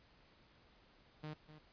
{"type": "tone with echo", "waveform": "sawtooth", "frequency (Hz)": 153.1, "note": "D#3", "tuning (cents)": -28, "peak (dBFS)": -40, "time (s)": [1.23, 1.34], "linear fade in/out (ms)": 10, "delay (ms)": 250, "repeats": 1, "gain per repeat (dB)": -12, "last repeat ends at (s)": 1.59, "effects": ["pink hiss -67 dBFS RMS until 1.72 s", "resampled to 11025 Hz"]}